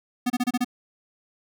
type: tone bursts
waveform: square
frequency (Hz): 246.9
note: B3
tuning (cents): 0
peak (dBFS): -21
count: 6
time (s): 0.26-0.646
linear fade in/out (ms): 10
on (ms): 41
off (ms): 28
effects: none